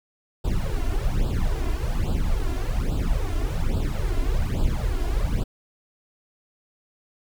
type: noise with flanger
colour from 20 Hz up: brown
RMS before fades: -23 dBFS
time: 0.44-5.44 s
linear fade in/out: 10 ms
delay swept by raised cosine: 0.24 to 2.94 ms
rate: 1.2 Hz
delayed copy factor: +0.95
effects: none